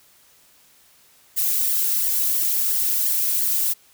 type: noise with flanger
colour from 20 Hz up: violet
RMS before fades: -21 dBFS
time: 1.36-3.74 s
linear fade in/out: 20 ms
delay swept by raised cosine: 0.77 to 3.27 ms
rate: 2.9 Hz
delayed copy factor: -0.8
effects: white hiss -55 dBFS RMS until 3.93 s